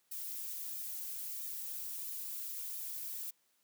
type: noise with flanger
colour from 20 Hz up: violet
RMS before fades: -42 dBFS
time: 0.11-3.31 s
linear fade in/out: 10 ms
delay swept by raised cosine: 1.6 to 3.9 ms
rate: 1.5 Hz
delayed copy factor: +0.8
effects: white hiss -75 dBFS RMS until 3.63 s + high-pass 150 Hz 12 dB/octave